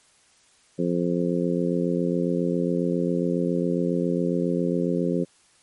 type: harmonic tone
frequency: 87.31 Hz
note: F2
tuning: in tune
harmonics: 2 / 3 / 4 / 5 / 6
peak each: -25 / -27 / -28 / -29 / -30 dBFS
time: 0.78-5.25 s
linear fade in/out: 20 ms
effects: white hiss -59 dBFS RMS until 5.62 s + MP3 48 kbps